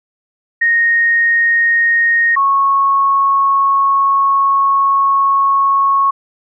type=tone pair in turn; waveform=sine; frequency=1860 / 1100.6 Hz; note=A#6 / C#6; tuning=-4 / -13 cents; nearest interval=major sixth; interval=909 cents; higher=first; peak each=-9 dBFS; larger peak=neither; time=0.61-2.36 / 2.36-6.11 s; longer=second; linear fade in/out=10 ms; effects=none